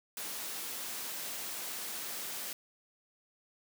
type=high-pass noise; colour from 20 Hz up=white; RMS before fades=-40 dBFS; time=0.17-2.53 s; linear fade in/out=2 ms; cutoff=190 Hz; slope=12 dB/octave; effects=none